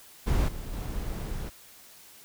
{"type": "noise with level steps", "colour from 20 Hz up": "brown", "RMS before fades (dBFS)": [-24, -37, -33], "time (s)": [0.26, 1.5], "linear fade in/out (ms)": 20, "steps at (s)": [0.48, 0.73], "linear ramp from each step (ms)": 5, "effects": ["white hiss -52 dBFS RMS until 2.24 s"]}